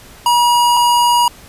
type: tone pair in turn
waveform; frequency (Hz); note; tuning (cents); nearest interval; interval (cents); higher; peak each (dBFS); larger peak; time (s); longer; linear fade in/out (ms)
square; 960 / 960; B5 / B5; -49 / -49; unison; 0; neither; -10; neither; 0.26-0.77 / 0.77-1.28; neither; 2
effects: pink hiss -40 dBFS RMS until 1.48 s + resampled to 32000 Hz